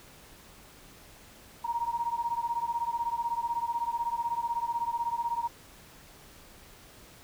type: beating tone pair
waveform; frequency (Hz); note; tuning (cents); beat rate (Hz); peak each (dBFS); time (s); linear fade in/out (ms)
sine; 932.3 / 948.3; A#5 / A#5; 0 / +29; 16; -31 / -32; 1.64-5.48; 10
effects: pink hiss -53 dBFS RMS until 7.23 s